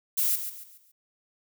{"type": "noise with echo", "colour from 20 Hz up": "violet", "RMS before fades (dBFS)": -25, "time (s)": [0.17, 0.36], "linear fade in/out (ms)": 10, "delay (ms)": 140, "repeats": 4, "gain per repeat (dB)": -9, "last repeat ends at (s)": 0.92, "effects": []}